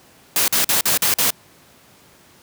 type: noise bursts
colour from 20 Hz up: white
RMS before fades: -17 dBFS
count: 6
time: 0.36-1.305 s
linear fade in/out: 2 ms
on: 120 ms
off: 45 ms
effects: pink hiss -50 dBFS RMS until 2.42 s + high-pass 100 Hz 12 dB/octave